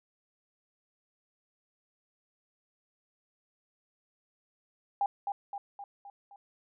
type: tone with echo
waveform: sine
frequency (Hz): 804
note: G5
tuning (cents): +44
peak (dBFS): -25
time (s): 5.01-5.06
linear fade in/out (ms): 2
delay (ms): 260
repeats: 5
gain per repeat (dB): -5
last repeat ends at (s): 6.36
effects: none